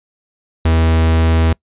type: tone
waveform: 45% pulse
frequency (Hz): 81.1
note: E2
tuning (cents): -28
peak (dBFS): -10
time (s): 0.65-1.53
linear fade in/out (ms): 5
effects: noise-tail reverb RT60 0.1 s tail -25 dB re dry + resampled to 8000 Hz